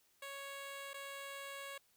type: tone with dropouts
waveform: 10% pulse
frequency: 554.4 Hz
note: C#5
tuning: in tune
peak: -37 dBFS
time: 0.22-1.78 s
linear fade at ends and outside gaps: 5 ms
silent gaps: 0.934-0.941 s
effects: white hiss -73 dBFS RMS until 1.96 s